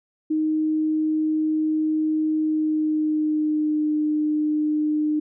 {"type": "tone with pitch glide", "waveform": "sine", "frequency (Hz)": [311.1, 303.5], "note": ["D#4", "D#4"], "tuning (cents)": [0, -43], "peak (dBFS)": -19, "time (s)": [0.3, 5.2], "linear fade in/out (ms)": 10, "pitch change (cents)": -43, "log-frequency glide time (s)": [2.39, 3.91], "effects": []}